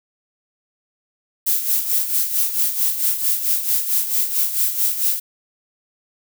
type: noise with tremolo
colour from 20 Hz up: violet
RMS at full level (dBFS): -17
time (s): 1.46-5.2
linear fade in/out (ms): 10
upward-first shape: sine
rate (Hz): 4.5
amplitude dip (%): 65
effects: none